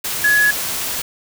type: tone in noise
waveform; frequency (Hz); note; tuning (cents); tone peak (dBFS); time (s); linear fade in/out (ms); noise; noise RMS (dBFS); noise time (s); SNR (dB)
sine; 1688; G#6; +28; -11; 0.24-0.51; 5; white; -23; 0.04-1.02; +9
effects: none